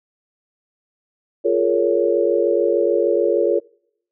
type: chord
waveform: sine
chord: Bb minor seventh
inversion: second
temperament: just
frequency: 349.6 / 419.5 / 466.2 / 559.4 Hz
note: F4 / Ab4 / Bb4 / Db5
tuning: +2 / +17 / 0 / +16 cents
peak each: -20 dBFS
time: 1.44-3.6 s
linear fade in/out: 20 ms
effects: noise-tail reverb RT60 0.7 s tail -26 dB re dry